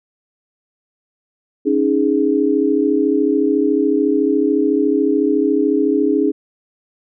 sine chord, C# suspended second, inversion none, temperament equal, 277.2 / 311.1 / 415.3 Hz, C#4 / D#4 / G#4, 0 / 0 / 0 cents, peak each -17 dBFS, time 1.65-6.32 s, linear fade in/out 20 ms, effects none

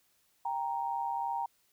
sine tone pair together, 789.6 / 932.3 Hz, G5 / A#5, +12 / 0 cents, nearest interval minor third, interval 288 cents, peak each -35 / -33 dBFS, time 0.45-1.46 s, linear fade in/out 5 ms, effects white hiss -71 dBFS RMS until 1.72 s

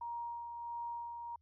sine tone with tremolo, 942 Hz, A#5, 18 cents sharp, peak -38 dBFS, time 0.01-1.36 s, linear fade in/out 5 ms, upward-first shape sine, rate 1.5 Hz, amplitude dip 40%, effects added 79 Hz sine -69 dBFS peak until 1.41 s

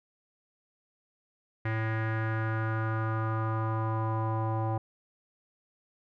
square tone with low-pass filter sweep, 110.9 Hz, A2, 14 cents sharp, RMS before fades -30 dBFS, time 1.65-4.78 s, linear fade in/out 5 ms, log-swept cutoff 1900 to 870 Hz, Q 4.1, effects none

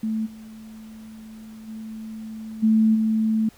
sine tone with level steps, 219.8 Hz, A3, 2 cents flat, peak -22 / -38 / -32 / -14 / -18 dBFS, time 0.03-3.49 s, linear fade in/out 5 ms, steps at 0.25 / 1.67 / 2.62 / 2.94 s, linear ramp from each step 20 ms, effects pink hiss -53 dBFS RMS until 3.57 s

